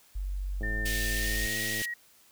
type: tone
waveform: sine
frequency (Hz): 47.34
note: F#1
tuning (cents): +40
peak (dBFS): -30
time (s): 0.15-1.47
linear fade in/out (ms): 10
type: click train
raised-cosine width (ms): 2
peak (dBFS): -28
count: 129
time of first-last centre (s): 0.61-1.818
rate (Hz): 106
type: tone with pitch glide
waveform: sine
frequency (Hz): 1800 to 1899.3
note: A6 to A#6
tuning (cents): +39 to +32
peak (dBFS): -32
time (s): 0.63-1.94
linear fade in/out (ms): 5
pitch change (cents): +93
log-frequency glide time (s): 1.12-1.61
type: high-pass noise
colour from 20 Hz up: pink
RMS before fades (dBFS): -35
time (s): 0.85-1.86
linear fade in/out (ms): 10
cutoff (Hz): 2300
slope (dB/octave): 24
effects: white hiss -60 dBFS RMS until 2.31 s